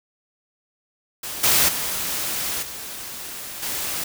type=noise with level steps; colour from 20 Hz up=white; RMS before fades=-31 / -17 / -26 / -34 / -27 dBFS; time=1.23-4.04 s; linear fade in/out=5 ms; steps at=1.43 / 1.68 / 2.62 / 3.62 s; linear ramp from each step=10 ms; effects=none